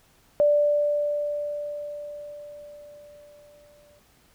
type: tone with exponential decay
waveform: sine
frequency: 587.3 Hz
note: D5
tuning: in tune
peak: -15 dBFS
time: 0.4-3.99 s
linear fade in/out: 0 ms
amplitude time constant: 780 ms
effects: pink hiss -60 dBFS RMS until 4.34 s